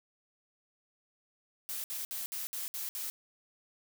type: noise bursts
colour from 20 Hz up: blue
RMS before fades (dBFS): -38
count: 7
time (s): 1.69-3.1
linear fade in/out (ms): 0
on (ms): 150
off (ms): 60
effects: none